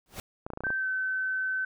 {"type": "noise with exponential growth", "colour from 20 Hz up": "pink", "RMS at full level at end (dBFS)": -34, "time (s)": [0.06, 0.2], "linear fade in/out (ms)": 1, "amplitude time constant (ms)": 30}
{"type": "clicks", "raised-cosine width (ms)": 1, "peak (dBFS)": -22, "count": 8, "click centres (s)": [0.465, 0.503, 0.535, 0.574, 0.606, 0.637, 0.668, 0.704]}
{"type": "tone with pitch glide", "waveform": "sine", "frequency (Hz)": [1554, 1527.3], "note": ["G6", "G6"], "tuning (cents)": [-16, -46], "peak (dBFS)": -27, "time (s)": [0.64, 1.65], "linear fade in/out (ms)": 5, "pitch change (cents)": -30, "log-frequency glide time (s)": [0.77, 0.87]}
{"effects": []}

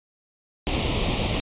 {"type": "noise with comb filter", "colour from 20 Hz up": "pink", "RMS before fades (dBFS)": -24, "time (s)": [0.67, 1.4], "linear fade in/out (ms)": 0, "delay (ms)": 0.32, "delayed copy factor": 0.8, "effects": ["resampled to 8000 Hz"]}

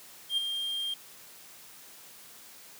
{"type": "tone with ADSR envelope", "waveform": "triangle", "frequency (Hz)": 3200, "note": "G7", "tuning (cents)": 35, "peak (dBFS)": -22, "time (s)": [0.29, 0.94], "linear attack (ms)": 84, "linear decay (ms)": 12, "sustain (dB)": -7, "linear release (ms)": 4, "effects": ["white hiss -51 dBFS RMS until 2.79 s", "high-pass 100 Hz 12 dB/octave"]}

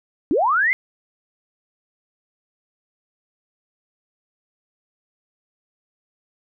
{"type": "linear sweep", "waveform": "sine", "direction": "up", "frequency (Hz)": [248.2, 2138], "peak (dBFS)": -15, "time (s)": [0.31, 0.73], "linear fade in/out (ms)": 0, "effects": []}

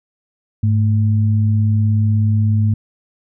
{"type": "tone pair together", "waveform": "sine", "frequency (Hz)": [103.83, 220.2], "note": ["G#2", "A3"], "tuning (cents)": [0, 2], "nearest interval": "octave + minor second", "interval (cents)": 1302, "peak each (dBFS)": [-12, -21], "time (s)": [0.63, 2.74], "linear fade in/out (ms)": 5, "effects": []}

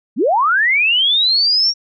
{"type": "linear sweep", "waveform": "sine", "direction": "up", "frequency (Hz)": [174.61, 5640], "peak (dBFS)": -11, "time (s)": [0.16, 1.74], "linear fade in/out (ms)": 50, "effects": []}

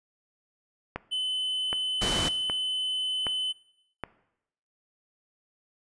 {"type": "click train", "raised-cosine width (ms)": 0.5, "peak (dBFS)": -16, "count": 5, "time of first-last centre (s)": [0.96, 4.037], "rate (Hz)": 1.3}
{"type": "tone", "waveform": "triangle", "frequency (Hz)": 3030, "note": "F#7", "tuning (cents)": 40, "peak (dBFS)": -25, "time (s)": [1.11, 3.53], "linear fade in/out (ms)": 20}
{"type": "noise", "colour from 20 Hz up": "pink", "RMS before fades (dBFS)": -29, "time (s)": [2.01, 2.29], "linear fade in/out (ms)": 10}
{"effects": ["noise-tail reverb RT60 0.8 s tail -18 dB re dry", "resampled to 22050 Hz"]}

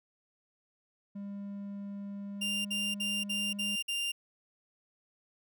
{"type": "tone with pitch glide", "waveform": "triangle", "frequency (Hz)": [200.6, 202.6], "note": ["G3", "G#3"], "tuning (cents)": [40, -43], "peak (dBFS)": -36, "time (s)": [1.15, 3.76], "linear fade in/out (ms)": 10, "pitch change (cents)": 17, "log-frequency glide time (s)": [2.31, 2.63]}
{"type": "tone bursts", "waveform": "40% pulse", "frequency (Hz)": 2794, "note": "F7", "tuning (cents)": 0, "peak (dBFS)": -30, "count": 6, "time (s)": [2.41, 4.12], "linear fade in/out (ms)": 10, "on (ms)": 240, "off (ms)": 54}
{"effects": []}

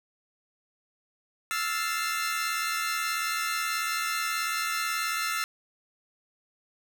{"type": "chord", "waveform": "sawtooth", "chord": "F major seventh", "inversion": "third", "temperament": "equal", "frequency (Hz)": [1318.5, 1396.9, 1760, 2093], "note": ["E6", "F6", "A6", "C7"], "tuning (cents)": [0, 0, 0, 0], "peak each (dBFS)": [-27, -31, -32, -31], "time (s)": [1.51, 5.44], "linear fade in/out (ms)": 0, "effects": []}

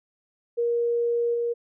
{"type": "tone with level steps", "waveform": "sine", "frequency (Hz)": 472.1, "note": "A#4", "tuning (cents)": 22, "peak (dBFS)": [-21, -23], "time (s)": [0.57, 1.54], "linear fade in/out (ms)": 20, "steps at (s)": 1.34, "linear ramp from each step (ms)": 5, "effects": []}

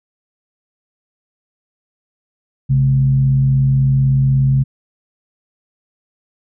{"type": "tone with frequency modulation", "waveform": "sine", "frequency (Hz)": 134.4, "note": "C3", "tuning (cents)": 47, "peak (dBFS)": -10, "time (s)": [2.69, 4.64], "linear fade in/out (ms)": 20, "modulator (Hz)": 76.3, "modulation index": 0.34, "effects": []}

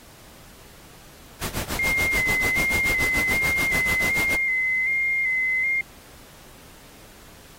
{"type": "noise with tremolo", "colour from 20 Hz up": "pink", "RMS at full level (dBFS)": -27, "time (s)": [1.41, 4.36], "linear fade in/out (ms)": 10, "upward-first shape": "sine", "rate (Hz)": 6.9, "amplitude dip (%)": 85}
{"type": "tone with vibrato", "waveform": "sine", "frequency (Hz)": 2083, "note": "C7", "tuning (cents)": -8, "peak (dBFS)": -20, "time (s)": [1.79, 5.81], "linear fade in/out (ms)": 2, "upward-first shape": "square", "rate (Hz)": 1.3, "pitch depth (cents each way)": 30}
{"effects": ["pink hiss -48 dBFS RMS until 7.58 s", "AAC 48 kbps"]}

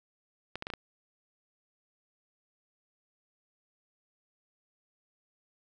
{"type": "clicks", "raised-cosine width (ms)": 0.3, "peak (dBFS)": -20, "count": 5, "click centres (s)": [0.556, 0.624, 0.669, 0.702, 0.737], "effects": []}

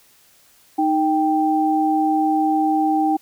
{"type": "tone pair together", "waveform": "sine", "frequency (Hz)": [311.1, 784.5], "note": ["D#4", "G5"], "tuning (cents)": [0, 1], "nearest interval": "octave + major third", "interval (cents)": 1601, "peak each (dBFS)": [-18, -18], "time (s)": [0.78, 3.17], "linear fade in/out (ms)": 10, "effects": ["white hiss -54 dBFS RMS until 3.21 s"]}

